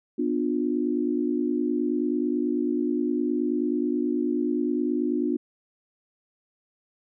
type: chord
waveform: sine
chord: B diminished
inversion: none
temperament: just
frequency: 246.9 / 296.3 / 355.6 Hz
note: B3 / D4 / F4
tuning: 0 / +15 / +31 cents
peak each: -27 / -26 / -28 dBFS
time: 0.18-5.37 s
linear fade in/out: 10 ms
effects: none